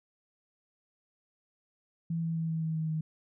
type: tone with pitch steps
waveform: sine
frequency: 165.7 / 164.27 / 162.85 / 161.45 / 160.06 / 158.67 / 157.31 Hz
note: E3 / E3 / E3 / E3 / D#3 / D#3 / D#3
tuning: +9 / -6 / -21 / -36 / +49 / +34 / +19 cents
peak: -29 dBFS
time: 2.1-3.01 s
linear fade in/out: 5 ms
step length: 130 ms
effects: none